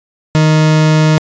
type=tone; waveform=40% pulse; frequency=155.56 Hz; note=D#3; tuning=in tune; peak=-6 dBFS; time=0.35-1.18 s; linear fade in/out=0 ms; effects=resampled to 16000 Hz